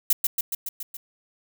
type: noise with echo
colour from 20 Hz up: violet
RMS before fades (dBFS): -18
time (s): 0.1-0.13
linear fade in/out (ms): 5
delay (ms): 140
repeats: 6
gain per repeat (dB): -3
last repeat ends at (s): 0.97
effects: none

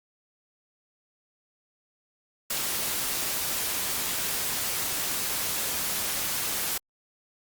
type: noise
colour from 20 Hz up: white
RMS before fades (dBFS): -29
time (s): 2.5-6.78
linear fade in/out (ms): 5
effects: Opus 48 kbps

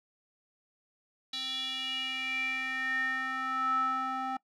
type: tone with band-pass filter sweep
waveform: square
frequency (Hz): 261.7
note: C4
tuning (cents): 0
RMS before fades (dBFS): -33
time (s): 1.33-4.37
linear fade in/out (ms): 5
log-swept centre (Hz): 3800 to 1000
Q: 7.4
effects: noise-tail reverb RT60 0.1 s tail -22 dB re dry

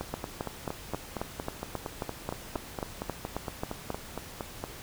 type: two click trains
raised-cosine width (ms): 1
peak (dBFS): -17 / -19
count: 15 / 21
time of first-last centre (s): 0.14-3.903 / 0.01-4.64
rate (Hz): 3.72 / 4.32
effects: pink hiss -45 dBFS RMS until 4.82 s

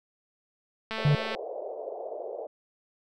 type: click train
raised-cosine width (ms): 0.3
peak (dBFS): -18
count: 98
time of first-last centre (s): 0.91-1.349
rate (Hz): 221
type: band-pass noise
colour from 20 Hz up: white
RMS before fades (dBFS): -37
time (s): 0.98-2.47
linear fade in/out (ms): 2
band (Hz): 410 to 680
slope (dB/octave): 48
type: tone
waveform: triangle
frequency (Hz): 146.83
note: D3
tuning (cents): 0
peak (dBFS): -17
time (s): 1.05-1.15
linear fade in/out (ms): 2
effects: none

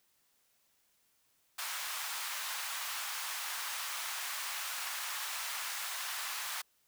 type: high-pass noise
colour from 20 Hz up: pink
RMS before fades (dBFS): -39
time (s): 1.58-6.62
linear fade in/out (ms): 10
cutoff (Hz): 950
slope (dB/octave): 24
effects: white hiss -73 dBFS RMS until 6.87 s

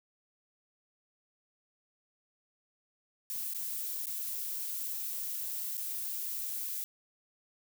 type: noise with dropouts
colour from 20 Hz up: violet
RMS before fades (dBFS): -37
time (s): 3.3-6.84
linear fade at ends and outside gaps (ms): 0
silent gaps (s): 3.536-3.547 / 4.057-4.069 / 5.77-5.778
effects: none

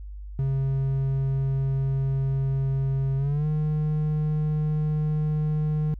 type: tone with pitch glide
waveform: triangle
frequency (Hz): 135.1 to 152.52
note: C#3 to D#3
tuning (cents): -44 to -34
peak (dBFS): -20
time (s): 0.39-5.94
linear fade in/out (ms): 0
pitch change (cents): +210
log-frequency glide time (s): 3.17-3.46
effects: added 50 Hz sine -35 dBFS peak until 5.99 s

